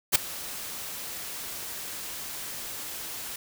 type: noise with ADSR envelope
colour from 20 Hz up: white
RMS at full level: -17 dBFS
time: 0.12-3.36 s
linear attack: 34 ms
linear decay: 7 ms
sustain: -20 dB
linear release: 3 ms
effects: none